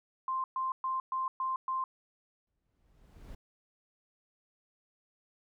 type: tone bursts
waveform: sine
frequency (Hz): 1047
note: C6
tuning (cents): +1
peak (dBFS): -30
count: 6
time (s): 0.28-1.84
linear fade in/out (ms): 2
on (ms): 160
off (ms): 120
type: noise with exponential growth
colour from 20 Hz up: brown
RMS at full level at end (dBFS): -46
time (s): 2.47-3.35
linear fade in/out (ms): 5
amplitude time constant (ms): 190
effects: none